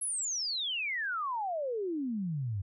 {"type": "exponential sweep", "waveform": "sine", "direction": "down", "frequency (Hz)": [11150, 92.5], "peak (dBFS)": -31, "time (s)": [0.01, 2.62], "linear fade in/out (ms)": 10, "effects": []}